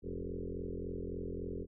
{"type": "tone with frequency modulation", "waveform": "sine", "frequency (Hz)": 229.5, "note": "A#3", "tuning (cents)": -27, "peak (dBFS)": -37, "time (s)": [0.02, 1.67], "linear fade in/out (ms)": 50, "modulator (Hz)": 43.6, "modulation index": 5.2, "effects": []}